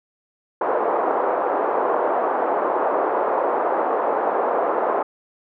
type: band-pass noise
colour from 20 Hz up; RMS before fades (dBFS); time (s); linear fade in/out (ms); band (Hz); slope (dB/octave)
pink; -21; 0.61-5.03; 5; 420 to 1100; 24
effects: none